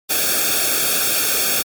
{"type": "noise with comb filter", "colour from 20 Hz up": "white", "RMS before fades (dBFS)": -18, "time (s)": [0.09, 1.63], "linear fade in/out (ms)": 20, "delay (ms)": 1, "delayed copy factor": -0.9, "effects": ["MP3 96 kbps"]}